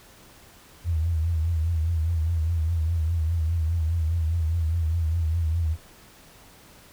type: tone with vibrato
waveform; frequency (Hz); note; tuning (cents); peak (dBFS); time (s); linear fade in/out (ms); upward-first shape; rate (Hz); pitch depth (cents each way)
sine; 81.9; E2; -11; -21; 0.84-5.77; 50; triangle; 4.9; 97
effects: pink hiss -51 dBFS RMS until 6.92 s